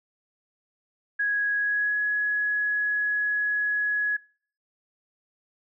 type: tone with pitch glide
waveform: sine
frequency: 1661.2 to 1681.5 Hz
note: G#6 to G#6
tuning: 0 to +21 cents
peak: -22 dBFS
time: 1.19-4.17 s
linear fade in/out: 10 ms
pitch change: +21 cents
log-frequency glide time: 1.57-1.98 s
effects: noise-tail reverb RT60 0.5 s tail -24 dB re dry